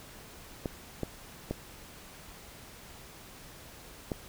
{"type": "clicks", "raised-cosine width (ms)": 2, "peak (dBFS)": -18, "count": 4, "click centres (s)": [0.658, 1.033, 1.51, 4.118], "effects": ["pink hiss -50 dBFS RMS until 4.28 s"]}